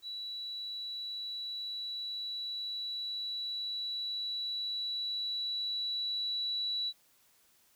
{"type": "tone with level ramp", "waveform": "sine", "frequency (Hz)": 3934, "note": "B7", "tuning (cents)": -7, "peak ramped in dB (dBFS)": [-38, -31], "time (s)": [0.02, 6.93], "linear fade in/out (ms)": 50, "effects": ["white hiss -67 dBFS RMS until 7.75 s"]}